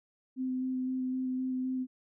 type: tone with vibrato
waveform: sine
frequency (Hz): 257.4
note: C4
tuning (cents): -28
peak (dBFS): -30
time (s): 0.36-1.87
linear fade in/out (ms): 50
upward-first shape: square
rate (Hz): 3.9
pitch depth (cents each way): 9
effects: none